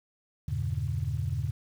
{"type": "chord", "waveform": "sine", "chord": "E diminished seventh", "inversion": "none", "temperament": "just", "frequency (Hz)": [82.41, 98.89, 118.67, 142.4], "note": ["E2", "G2", "Bb2", "Db3"], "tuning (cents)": [0, 16, 31, 47], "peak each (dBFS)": -33, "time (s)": [0.48, 1.51], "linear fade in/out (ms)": 5, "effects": ["tanh soft clip ceiling -18 dBFS", "9-bit"]}